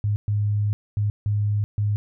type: tone bursts at uneven times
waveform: sine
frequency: 103.83 Hz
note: G#2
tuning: in tune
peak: -19 dBFS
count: 5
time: 0.04-0.16 / 0.28-0.73 / 0.97-1.1 / 1.26-1.64 / 1.78-1.96 s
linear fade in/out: 0 ms
effects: none